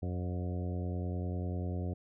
harmonic tone with a mistuned harmonic, 90 Hz, F#2, 47 cents flat, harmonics 1 / 2 / 3 / 4 / 5 / 6 / 7 / 8, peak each -34 / -40 / -44 / -46 / -48 / -50 / -51 / -52 dBFS, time 0.02-1.94 s, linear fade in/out 10 ms, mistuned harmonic 7, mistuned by -30 cents, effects none

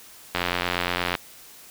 click train, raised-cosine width 0.3 ms, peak -7 dBFS, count 72, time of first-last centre 0.35-1.152 s, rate 88.5 Hz, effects white hiss -47 dBFS RMS until 1.7 s

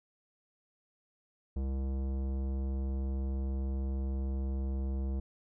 sine tone with tanh clipping, 66.8 Hz, C2, 36 cents sharp, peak -33 dBFS, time 1.56-5.2 s, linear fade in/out 5 ms, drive 16 dB, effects none

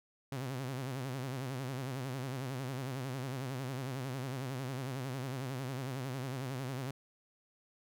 sawtooth tone with vibrato, 130.81 Hz, C3, in tune, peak -33 dBFS, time 0.32-6.91 s, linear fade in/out 2 ms, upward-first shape sine, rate 11 Hz, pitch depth 110 cents each way, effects none

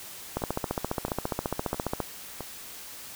two click trains, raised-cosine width 1 ms, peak -13 / -20 dBFS, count 25 / 4, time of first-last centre 0.37-2.003 / 0.42-2.407 s, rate 14.7 / 1.51 Hz, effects white hiss -43 dBFS RMS until 3.15 s

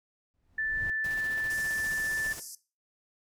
brown noise with exponential growth, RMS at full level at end -36 dBFS, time 0.34-0.9 s, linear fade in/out 0 ms, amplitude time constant 120 ms
sine tone, 1760 Hz, A6, in tune, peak -28 dBFS, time 0.58-2.33 s, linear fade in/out 5 ms
pink noise with tremolo, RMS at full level -44 dBFS, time 1.04-2.4 s, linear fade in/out 5 ms, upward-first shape square, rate 15 Hz, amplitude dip 35%
pink band-pass noise, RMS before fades -44 dBFS, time 1.5-2.55 s, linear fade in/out 2 ms, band 4900 to 13000 Hz, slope 96 dB/octave
effects noise-tail reverb RT60 0.3 s tail -17 dB re dry

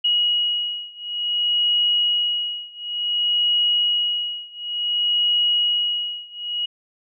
sine beating tone pair, 2901 / 2901.56 Hz, F#7 / F#7, -35 / -34 cents, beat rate 0.56 Hz, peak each -21 / -22 dBFS, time 0.04-6.66 s, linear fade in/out 10 ms, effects none

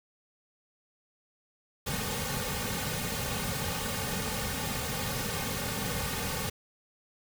pink noise with comb filter, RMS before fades -33 dBFS, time 1.86-6.5 s, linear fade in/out 10 ms, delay 3 ms, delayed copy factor -0.9, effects none

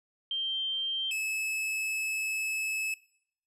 sine / 45% pulse tone pair in turn, 3149 / 2598 Hz, G7 / E7, +7 / -26 cents, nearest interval minor third, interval 333 cents, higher first, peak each -29 / -30 dBFS, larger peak first, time 0.31-1.11 / 1.11-2.94 s, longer second, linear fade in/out 2 ms, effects noise-tail reverb RT60 0.7 s tail -21 dB re dry + resampled to 32000 Hz

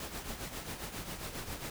pink noise with tremolo, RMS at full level -39 dBFS, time 0-1.7 s, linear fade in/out 2 ms, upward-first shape triangle, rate 7.4 Hz, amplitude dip 65%, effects none

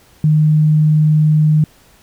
sine tone, 153.5 Hz, D#3, 23 cents flat, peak -8 dBFS, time 0.24-1.64 s, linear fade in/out 2 ms, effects pink hiss -49 dBFS RMS until 2.02 s

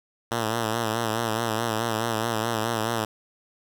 5% pulse tone with vibrato, 113.2 Hz, A2, 50 cents sharp, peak -13 dBFS, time 0.31-3.05 s, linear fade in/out 5 ms, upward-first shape sine, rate 4.7 Hz, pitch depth 71 cents each way, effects none

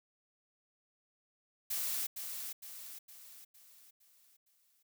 blue noise with echo, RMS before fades -36 dBFS, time 1.7-2.07 s, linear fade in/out 10 ms, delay 460 ms, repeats 6, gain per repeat -6 dB, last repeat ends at 4.83 s, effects none

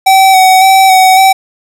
square tone with vibrato, 760 Hz, F#5, 46 cents sharp, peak -3 dBFS, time 0.06-1.33 s, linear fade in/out 10 ms, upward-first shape square, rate 1.8 Hz, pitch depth 19 cents each way, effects none

